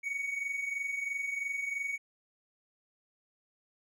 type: tone pair together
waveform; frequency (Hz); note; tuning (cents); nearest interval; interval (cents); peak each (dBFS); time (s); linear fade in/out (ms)
triangle; 2217 / 2240; C#7 / C#7; 0 / +18; unison; 18; -38 / -32; 0.03-1.98; 20
effects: none